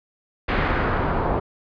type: noise with low-pass filter sweep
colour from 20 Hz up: pink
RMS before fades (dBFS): -22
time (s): 0.48-1.4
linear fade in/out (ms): 10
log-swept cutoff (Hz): 2100 to 870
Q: 1.5
effects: resampled to 11025 Hz